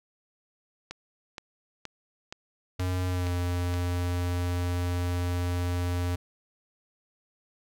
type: click train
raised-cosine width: 0.2 ms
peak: -20 dBFS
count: 7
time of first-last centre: 0.91-3.74 s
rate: 2.12 Hz
type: tone with pitch glide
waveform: square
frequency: 91.3 to 88.45 Hz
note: F#2 to F2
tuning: -23 to +23 cents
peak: -27 dBFS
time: 2.79-6.16 s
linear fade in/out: 10 ms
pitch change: -54 cents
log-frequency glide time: 3.08-3.3 s
effects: none